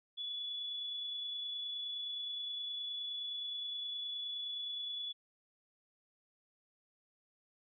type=tone with amplitude modulation; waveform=sine; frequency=3423 Hz; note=A7; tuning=48 cents flat; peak=-37 dBFS; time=0.17-5.13 s; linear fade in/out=20 ms; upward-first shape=sine; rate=29.6 Hz; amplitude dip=25%; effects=none